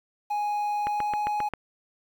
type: tone with pitch glide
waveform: triangle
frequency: 830.6 to 836.4 Hz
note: G#5 to G#5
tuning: 0 to +12 cents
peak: -23 dBFS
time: 0.3-1.49 s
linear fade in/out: 10 ms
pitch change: +12 cents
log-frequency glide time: 0.83-1.17 s
type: click train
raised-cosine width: 0.5 ms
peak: -16 dBFS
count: 6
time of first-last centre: 0.87-1.537 s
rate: 7.5 Hz
effects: 9-bit